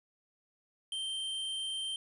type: tone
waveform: square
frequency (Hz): 3136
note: G7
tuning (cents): 0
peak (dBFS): -35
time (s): 0.92-1.96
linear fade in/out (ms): 2
effects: resampled to 24000 Hz + 11-bit